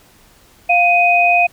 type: tone pair together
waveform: sine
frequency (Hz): 701.5 / 2500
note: F5 / D#7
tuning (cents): +8 / +8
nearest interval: octave + minor seventh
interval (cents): 2200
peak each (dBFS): -12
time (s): 0.69-1.47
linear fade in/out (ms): 10
effects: pink hiss -49 dBFS RMS until 1.52 s